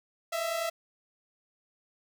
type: tone pair together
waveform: sawtooth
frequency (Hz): 639 / 669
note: D#5 / E5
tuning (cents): +46 / +25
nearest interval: minor second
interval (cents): 79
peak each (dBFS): -32 / -27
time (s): 0.32-0.7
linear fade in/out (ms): 10
effects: none